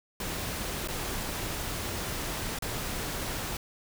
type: noise with dropouts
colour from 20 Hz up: pink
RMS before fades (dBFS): -34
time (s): 0.2-3.57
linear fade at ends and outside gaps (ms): 2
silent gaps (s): 0.875-0.884 / 2.588-2.622
effects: none